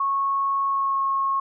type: tone with pitch glide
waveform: sine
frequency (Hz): 1100 to 1089.3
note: C#6 to C#6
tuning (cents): -14 to -31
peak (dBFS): -20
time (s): 0-1.4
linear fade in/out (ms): 5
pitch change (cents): -17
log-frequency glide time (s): 0.66-1.02
effects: none

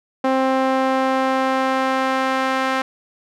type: tone with band-pass filter sweep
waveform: sawtooth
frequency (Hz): 263.5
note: C4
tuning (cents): +12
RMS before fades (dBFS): -19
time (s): 0.24-2.82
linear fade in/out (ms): 5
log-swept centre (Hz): 700 to 1400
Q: 0.9
effects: none

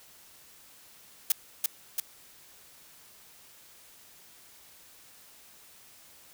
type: noise with echo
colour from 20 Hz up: blue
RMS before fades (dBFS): -23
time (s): 1.3-1.32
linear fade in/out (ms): 2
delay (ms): 340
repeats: 2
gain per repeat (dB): -3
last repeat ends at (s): 2
effects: white hiss -55 dBFS RMS until 6.33 s

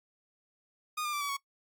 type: tone with pitch steps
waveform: sawtooth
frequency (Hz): 1230 / 1199.8 / 1170.4 / 1141.7 / 1113.7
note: D#6 / D6 / D6 / D6 / C#6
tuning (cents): -20 / +37 / -6 / -49 / +8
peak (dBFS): -28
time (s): 0.97-1.37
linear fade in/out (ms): 10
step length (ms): 80
effects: noise-tail reverb RT60 0.1 s tail -20 dB re dry + MP3 96 kbps

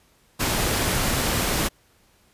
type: noise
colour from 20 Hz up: pink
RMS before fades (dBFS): -23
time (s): 0.39-1.69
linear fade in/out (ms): 20
effects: pink hiss -60 dBFS RMS until 2.33 s + resampled to 32000 Hz

